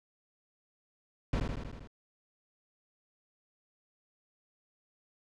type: noise with echo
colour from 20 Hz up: brown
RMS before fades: -30 dBFS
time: 1.33-1.4 s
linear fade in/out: 2 ms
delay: 79 ms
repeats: 6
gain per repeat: -3 dB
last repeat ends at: 1.874 s
effects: low-pass 5000 Hz 12 dB/octave